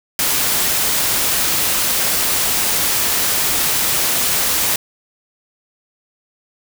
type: noise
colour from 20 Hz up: white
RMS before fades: -17 dBFS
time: 0.19-4.76 s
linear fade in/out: 2 ms
effects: none